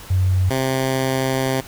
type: tone pair in turn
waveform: sine / 10% pulse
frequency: 93.1 / 131.97 Hz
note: F#2 / C3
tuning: +11 / +15 cents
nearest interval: tritone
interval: 604 cents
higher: second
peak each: -14 / -10 dBFS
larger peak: second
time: 0.1-0.5 / 0.5-1.61 s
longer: second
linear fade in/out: 10 ms
effects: pink hiss -39 dBFS RMS until 1.67 s